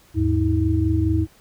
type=tone cluster; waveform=sine; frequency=78.8 / 103.5 / 319.3 Hz; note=D#2 / G#2 / D#4; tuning=+23 / -5 / +45 cents; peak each=-21 dBFS; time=0.14-1.27 s; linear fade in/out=50 ms; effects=pink hiss -54 dBFS RMS until 1.4 s